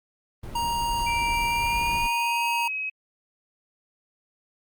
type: noise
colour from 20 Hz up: brown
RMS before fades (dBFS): -34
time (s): 0.43-2.07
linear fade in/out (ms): 5
type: tone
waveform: square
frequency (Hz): 939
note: A#5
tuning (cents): +12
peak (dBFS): -25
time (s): 0.55-2.68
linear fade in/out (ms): 5
type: tone with pitch glide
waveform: sine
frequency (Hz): 2349 to 2547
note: D7 to D#7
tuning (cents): 0 to +40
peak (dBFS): -27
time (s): 1.06-2.9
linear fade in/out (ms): 10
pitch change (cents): +140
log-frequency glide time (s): 1.46-2.49
effects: Opus 32 kbps